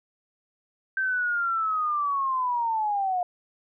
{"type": "linear sweep", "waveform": "sine", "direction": "down", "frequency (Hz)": [1563, 707], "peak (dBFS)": -23, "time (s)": [0.97, 3.23], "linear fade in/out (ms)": 2, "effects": []}